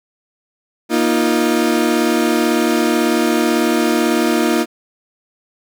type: chord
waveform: 35% pulse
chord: Bb suspended fourth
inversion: none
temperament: equal with one note detuned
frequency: 236.9 / 311.1 / 349.2 Hz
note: Bb3 / Eb4 / F4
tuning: +28 / 0 / 0 cents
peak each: -16 dBFS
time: 0.89-4.66 s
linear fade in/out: 50 ms
effects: none